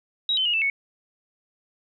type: tone with pitch steps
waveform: sine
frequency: 3832 / 3065 / 2873 / 2650 / 2214 Hz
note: A#7 / G7 / F7 / E7 / C#7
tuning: +47 / -40 / +48 / +9 / -3 cents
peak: -20 dBFS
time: 0.29-0.7 s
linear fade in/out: 2 ms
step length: 82 ms
effects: none